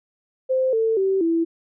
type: tone with pitch steps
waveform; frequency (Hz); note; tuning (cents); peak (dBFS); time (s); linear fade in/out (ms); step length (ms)
sine; 520 / 447.5 / 385.1 / 331.4; C5 / A4 / G4 / E4; -11 / +29 / -31 / +9; -17; 0.49-1.45; 20; 240
effects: none